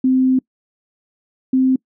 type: tone pair in turn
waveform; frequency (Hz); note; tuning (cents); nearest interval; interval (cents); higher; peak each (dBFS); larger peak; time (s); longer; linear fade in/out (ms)
sine; 259.2 / 260.4; C4 / C4; -16 / -8; unison; 8; second; -11; neither; 0.04-0.39 / 1.53-1.76; first; 5
effects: noise-tail reverb RT60 0.1 s tail -25 dB re dry